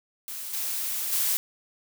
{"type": "noise with level steps", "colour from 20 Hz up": "blue", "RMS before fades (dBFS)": [-36, -30, -25], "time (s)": [0.28, 1.37], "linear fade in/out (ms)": 0, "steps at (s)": [0.53, 1.12], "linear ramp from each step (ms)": 5, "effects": []}